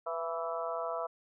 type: harmonic tone with a mistuned harmonic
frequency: 164.81 Hz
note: E3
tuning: in tune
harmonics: 3 / 4 / 5 / 6 / 7 / 8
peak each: -40 / -36 / -49 / -41 / -42 / -41 dBFS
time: 0.06-1.07 s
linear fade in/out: 10 ms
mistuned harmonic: 4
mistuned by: +22 cents
effects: none